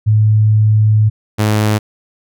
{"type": "tone pair in turn", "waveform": ["sine", "sawtooth"], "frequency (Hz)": [107.5, 106.51], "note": ["A2", "G#2"], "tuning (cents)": [-40, 44], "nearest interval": "unison", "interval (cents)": 16, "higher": "first", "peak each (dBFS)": -7, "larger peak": "neither", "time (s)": [[0.06, 1.1], [1.38, 1.79]], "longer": "first", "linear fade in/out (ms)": 20, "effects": []}